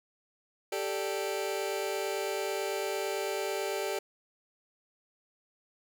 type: chord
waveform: sawtooth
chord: G suspended second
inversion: none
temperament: just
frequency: 392 / 441 / 588 Hz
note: G4 / A4 / D5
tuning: 0 / +4 / +2 cents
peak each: -30 / -32 / -32 dBFS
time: 0.72-3.99 s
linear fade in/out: 5 ms
effects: none